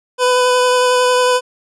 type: tone with vibrato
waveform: 25% pulse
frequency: 500 Hz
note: B4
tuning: 21 cents sharp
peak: -7 dBFS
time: 0.18-1.41 s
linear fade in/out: 50 ms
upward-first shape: sine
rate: 11 Hz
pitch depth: 12 cents each way
effects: resampled to 24000 Hz